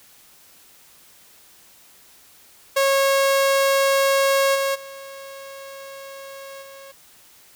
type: tone with level steps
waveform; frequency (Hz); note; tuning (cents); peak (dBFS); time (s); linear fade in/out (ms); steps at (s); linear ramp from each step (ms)
sawtooth; 547; C#5; -23; -12 / -16 / -32 / -36; 2.76-6.92; 10; 4.54 / 4.74 / 6.61; 20
effects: white hiss -51 dBFS RMS until 7.55 s